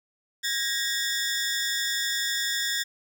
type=ring-modulated tone; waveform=15% pulse; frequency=1760 Hz; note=A6; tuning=in tune; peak=-16 dBFS; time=0.43-2.84 s; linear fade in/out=20 ms; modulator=124 Hz; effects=none